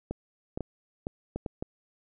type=clicks; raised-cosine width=2 ms; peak=-19 dBFS; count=7; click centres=0.11 / 0.575 / 0.607 / 1.069 / 1.36 / 1.462 / 1.625 s; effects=none